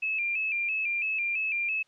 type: tone with vibrato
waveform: sine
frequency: 2489 Hz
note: D#7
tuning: in tune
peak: -26 dBFS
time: 0.02-1.83 s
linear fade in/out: 10 ms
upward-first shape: square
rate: 3 Hz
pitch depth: 72 cents each way
effects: white hiss -67 dBFS RMS until 1.87 s + low-pass 5000 Hz 12 dB/octave